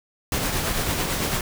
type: noise with tremolo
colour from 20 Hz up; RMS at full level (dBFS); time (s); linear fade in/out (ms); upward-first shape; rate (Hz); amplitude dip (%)
pink; -23; 0.32-1.41; 2; triangle; 9; 40
effects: none